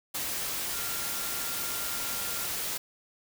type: tone in noise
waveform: sine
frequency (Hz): 1391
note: F6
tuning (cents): -7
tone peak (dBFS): -43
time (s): 0.73-2.47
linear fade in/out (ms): 10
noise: white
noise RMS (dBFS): -33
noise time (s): 0.14-2.78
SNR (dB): -13
effects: none